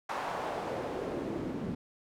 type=noise with band-pass filter sweep; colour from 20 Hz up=pink; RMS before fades=-36 dBFS; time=0.09-1.75 s; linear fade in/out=5 ms; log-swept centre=1000 to 220 Hz; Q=1.6; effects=none